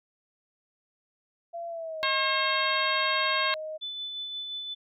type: tone with pitch glide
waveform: sine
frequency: 680 to 623.6 Hz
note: F5 to D#5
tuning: -46 to +4 cents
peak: -33 dBFS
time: 1.53-3.78 s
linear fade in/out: 20 ms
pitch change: -150 cents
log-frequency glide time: 1.68-2.03 s
type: harmonic tone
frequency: 538 Hz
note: C5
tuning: 48 cents sharp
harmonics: 2 / 3 / 4 / 5 / 6 / 7 / 8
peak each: -29 / -31 / -32 / -33 / -34 / -34 / -35 dBFS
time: 2.03-3.54 s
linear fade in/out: 0 ms
type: tone with tremolo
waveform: sine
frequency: 3500 Hz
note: A7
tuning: 10 cents flat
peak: -32 dBFS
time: 3.81-4.75 s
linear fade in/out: 20 ms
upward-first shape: sine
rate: 5.7 Hz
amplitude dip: 30%
effects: none